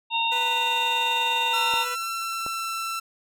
harmonic tone, 919 Hz, A#5, 25 cents flat, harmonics 1 / 3 / 4, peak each -25 / -26 / -27 dBFS, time 0.1-1.86 s, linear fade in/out 50 ms
10% pulse tone with tremolo, 493.6 Hz, B4, 1 cent flat, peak -22 dBFS, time 0.31-1.96 s, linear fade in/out 20 ms, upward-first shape sine, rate 20 Hz, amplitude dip 30%
sawtooth tone with pitch glide, 1348 to 1338.7 Hz, E6 to E6, +38 to +26 cents, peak -24 dBFS, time 1.53-3 s, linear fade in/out 10 ms, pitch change -12 cents, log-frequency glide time 2.1-2.7 s
clicks, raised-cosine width 1 ms, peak -22 dBFS, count 2, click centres 1.738 / 2.464 s
effects none

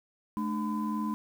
sine tone cluster, 215.6 / 299.3 / 1012 Hz, A3 / D4 / B5, -35 / +33 / +42 cents, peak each -30 / -35 / -35 dBFS, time 0.37-1.14 s, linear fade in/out 0 ms, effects tanh soft clip ceiling -21 dBFS + 9-bit

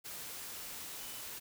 sine tone in noise, 3000 Hz, F#7, 23 cents sharp, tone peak -55 dBFS, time 0.99-1.22 s, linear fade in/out 20 ms, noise white, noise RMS -45 dBFS, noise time 0.04-1.4 s, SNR -13 dB, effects none

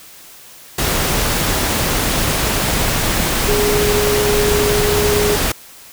sine tone in noise, 415.3 Hz, G#4, in tune, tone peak -15 dBFS, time 3.48-5.36 s, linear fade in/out 5 ms, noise pink, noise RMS -17 dBFS, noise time 0.78-5.52 s, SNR -1 dB, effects white hiss -40 dBFS RMS until 5.92 s

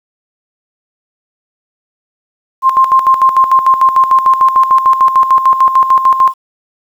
sine tone with tremolo, 1055 Hz, C6, 14 cents sharp, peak -3 dBFS, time 2.62-6.34 s, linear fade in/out 50 ms, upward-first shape square, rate 6.7 Hz, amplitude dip 65%, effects 7-bit

